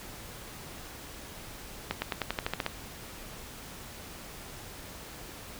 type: accelerating click train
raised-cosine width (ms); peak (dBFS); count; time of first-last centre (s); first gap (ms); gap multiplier
0.3; -13; 10; 1.91-2.664; 110; 0.93
effects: pink hiss -45 dBFS RMS until 5.59 s